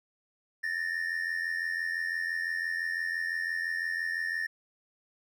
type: tone pair together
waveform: triangle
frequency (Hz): 1760 / 1845.9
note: A6 / A#6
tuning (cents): 0 / -18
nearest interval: minor second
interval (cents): 82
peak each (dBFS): -31 / -31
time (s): 0.63-4.47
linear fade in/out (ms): 10
effects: none